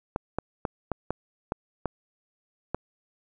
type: clicks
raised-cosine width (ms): 1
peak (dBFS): -13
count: 8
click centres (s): 0.161 / 0.386 / 0.652 / 0.917 / 1.106 / 1.521 / 1.857 / 2.746
effects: none